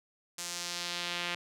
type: tone with band-pass filter sweep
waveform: sawtooth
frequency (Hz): 174.61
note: F3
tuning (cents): 0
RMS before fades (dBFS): -37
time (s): 0.38-1.35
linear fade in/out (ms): 5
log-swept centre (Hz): 7200 to 2700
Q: 1.4
effects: none